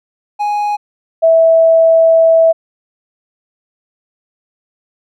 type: tone pair in turn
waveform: triangle / sine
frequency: 830 / 654.4 Hz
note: G#5 / E5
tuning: -1 / -13 cents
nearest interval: major third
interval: 412 cents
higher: first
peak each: -11 / -5 dBFS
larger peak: second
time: 0.39-0.77 / 1.22-2.53 s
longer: second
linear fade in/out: 20 ms
effects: none